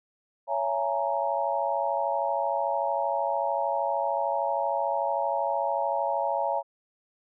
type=chord; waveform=sine; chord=A# half-diminished seventh; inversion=first; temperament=just; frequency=559.4 / 671.3 / 839.1 / 932.3 Hz; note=C#5 / E5 / G#5 / A#5; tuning=+16 / +31 / +18 / 0 cents; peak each=-30 dBFS; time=0.47-6.63 s; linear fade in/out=50 ms; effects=none